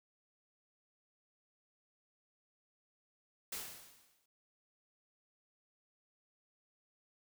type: noise with exponential decay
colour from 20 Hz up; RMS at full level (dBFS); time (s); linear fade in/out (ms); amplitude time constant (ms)
white; -40; 3.52-4.26; 5; 160
effects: none